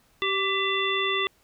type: harmonic tone with a mistuned harmonic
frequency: 388.3 Hz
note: G4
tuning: 16 cents flat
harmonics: 1 / 3 / 5 / 7 / 9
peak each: -29 / -29 / -29 / -31 / -29 dBFS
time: 0.22-1.27 s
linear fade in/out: 0 ms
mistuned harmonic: 5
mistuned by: +52 cents
effects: pink hiss -63 dBFS RMS until 1.43 s